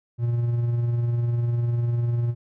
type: tone with tremolo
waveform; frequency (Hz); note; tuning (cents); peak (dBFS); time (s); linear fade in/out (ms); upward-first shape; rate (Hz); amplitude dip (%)
triangle; 118.7; A#2; +32; -17; 0.18-2.35; 50; sine; 20; 35
effects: none